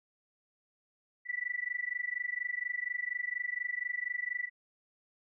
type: tone with amplitude modulation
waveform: sine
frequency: 1967 Hz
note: B6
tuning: 7 cents flat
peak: -29 dBFS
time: 1.25-4.5 s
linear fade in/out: 50 ms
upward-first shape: sine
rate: 24.2 Hz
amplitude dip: 95%
effects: none